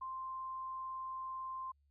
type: tone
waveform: sine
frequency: 1047 Hz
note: C6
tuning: 1 cent sharp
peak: -40 dBFS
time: 0.01-1.72 s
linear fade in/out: 10 ms
effects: added 71 Hz sine -70 dBFS peak until 1.9 s